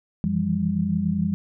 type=tone cluster; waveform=sine; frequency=90.8 / 163 / 170.1 / 200.4 Hz; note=F#2 / E3 / F3 / G3; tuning=-32 / -19 / -45 / +38 cents; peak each=-31 / -31 / -25 / -23 dBFS; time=0.24-1.34 s; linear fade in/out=0 ms; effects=none